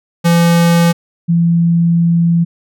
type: tone pair in turn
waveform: square / sine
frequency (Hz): 170 / 169.16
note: F3 / E3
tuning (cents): -46 / +45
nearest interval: unison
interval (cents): 9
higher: first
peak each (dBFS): -8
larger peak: neither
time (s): 0.24-0.93 / 1.28-2.45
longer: second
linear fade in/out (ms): 20
effects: none